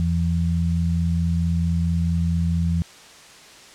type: tone pair together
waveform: sine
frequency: 84.5 / 169 Hz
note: E2 / E3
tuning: +43 / +43 cents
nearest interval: octave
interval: 1200 cents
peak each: -21 dBFS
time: 0-2.82 s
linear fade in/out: 0 ms
effects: white hiss -45 dBFS RMS until 3.74 s + low-pass 7000 Hz 12 dB/octave